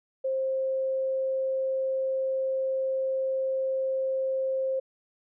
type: tone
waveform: sine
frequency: 529 Hz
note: C5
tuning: 19 cents sharp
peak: -25 dBFS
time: 0.24-4.8 s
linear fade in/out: 10 ms
effects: none